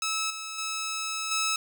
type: tone with level steps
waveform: 10% pulse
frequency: 1300 Hz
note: E6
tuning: 24 cents flat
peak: -19 / -27 / -22 / -17 dBFS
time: 0.02-1.56 s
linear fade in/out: 2 ms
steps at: 0.3 / 0.58 / 1.31 s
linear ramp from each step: 5 ms
effects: none